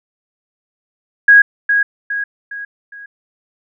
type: tone with echo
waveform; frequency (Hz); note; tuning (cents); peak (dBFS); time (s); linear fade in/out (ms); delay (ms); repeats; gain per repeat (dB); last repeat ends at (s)
sine; 1648; G#6; -14; -3; 1.28-1.42; 5; 410; 4; -7; 3.06
effects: none